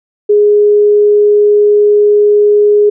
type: tone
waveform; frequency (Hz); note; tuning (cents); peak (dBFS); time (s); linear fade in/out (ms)
sine; 415.3; G#4; 0; -4; 0.29-2.9; 10
effects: none